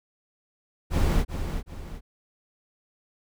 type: noise with echo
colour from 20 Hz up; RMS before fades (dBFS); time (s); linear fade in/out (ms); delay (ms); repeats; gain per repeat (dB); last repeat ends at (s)
brown; -21; 0.9-1.25; 50; 380; 2; -8; 2.01
effects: none